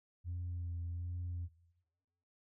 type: tone with vibrato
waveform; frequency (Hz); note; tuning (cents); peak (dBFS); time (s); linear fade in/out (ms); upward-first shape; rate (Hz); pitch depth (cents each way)
sine; 86.9; F2; -8; -36; 0.24-1.49; 50; sine; 1.3; 27
effects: noise-tail reverb RT60 1.0 s tail -17 dB re dry + tanh soft clip ceiling -35 dBFS